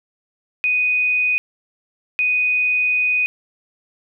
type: tone pair in turn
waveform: sine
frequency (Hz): 2489 / 2489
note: D#7 / D#7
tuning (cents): 0 / 0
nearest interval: unison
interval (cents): 0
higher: neither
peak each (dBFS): -15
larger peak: neither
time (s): 0.64-1.38 / 2.19-3.26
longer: second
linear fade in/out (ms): 0
effects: none